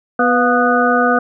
harmonic tone with a mistuned harmonic, 246.9 Hz, B3, in tune, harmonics 1 / 2 / 3 / 5 / 6, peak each -17 / -17 / -17 / -17 / -17 dBFS, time 0.19-1.19 s, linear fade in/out 5 ms, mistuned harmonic 3, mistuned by -71 cents, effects none

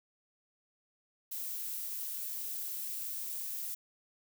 violet noise, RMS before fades -39 dBFS, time 1.31-3.75 s, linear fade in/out 10 ms, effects none

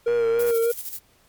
triangle tone with vibrato, 466.2 Hz, A#4, in tune, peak -16 dBFS, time 0.06-0.72 s, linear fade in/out 10 ms, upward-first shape sine, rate 3.3 Hz, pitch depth 36 cents each way
click train, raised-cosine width 0.5 ms, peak -23 dBFS, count 51, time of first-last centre 0.08-0.507 s, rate 117 Hz
violet noise with tremolo, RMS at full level -31 dBFS, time 0.39-0.99 s, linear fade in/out 5 ms, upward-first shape square, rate 13 Hz, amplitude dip 55%
effects pink hiss -59 dBFS RMS until 1.28 s + MP3 96 kbps

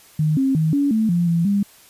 sine tone with pitch steps, 154.2 / 268 / 158 / 283.5 / 220 / 173.1 / 168.4 / 201.1 Hz, D#3 / C4 / D#3 / C#4 / A3 / F3 / E3 / G3, -15 / +42 / +27 / +39 / 0 / -15 / +37 / +44 cents, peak -15 dBFS, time 0.19-1.63 s, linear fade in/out 5 ms, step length 180 ms, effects white hiss -49 dBFS RMS until 1.89 s + resampled to 32000 Hz

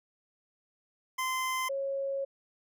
25% pulse / sine tone pair in turn, 1035 / 548.3 Hz, C6 / C#5, -19 / -19 cents, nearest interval major seventh, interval 1100 cents, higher first, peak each -26 / -30 dBFS, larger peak first, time 1.18-1.69 / 1.69-2.25 s, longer second, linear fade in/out 10 ms, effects none

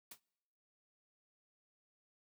white noise with exponential decay, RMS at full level -45 dBFS, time 0.11-0.2 s, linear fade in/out 5 ms, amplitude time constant 19 ms, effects noise-tail reverb RT60 1.0 s tail -26 dB re dry + high-pass 80 Hz 12 dB/octave

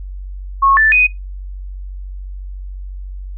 sine tone with pitch steps, 1095 / 1761 / 2494 Hz, C#6 / A6 / D#7, -22 / +1 / +3 cents, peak -8 dBFS, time 0.62-1.07 s, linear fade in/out 10 ms, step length 150 ms, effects noise-tail reverb RT60 0.2 s tail -22 dB re dry + added 47 Hz sine -25 dBFS peak until 3.37 s

